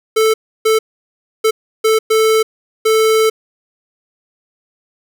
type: tone bursts at uneven times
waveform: square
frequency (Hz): 440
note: A4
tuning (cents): 0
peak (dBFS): -10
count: 6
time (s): 0.16-0.34 / 0.65-0.79 / 1.44-1.51 / 1.84-1.99 / 2.1-2.43 / 2.85-3.3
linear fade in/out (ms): 10
effects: none